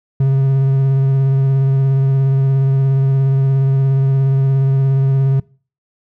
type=tone with vibrato; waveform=triangle; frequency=135.2 Hz; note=C#3; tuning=43 cents flat; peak=-8 dBFS; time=0.2-5.4 s; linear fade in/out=5 ms; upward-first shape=sine; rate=17 Hz; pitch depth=19 cents each way; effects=noise-tail reverb RT60 0.4 s tail -23 dB re dry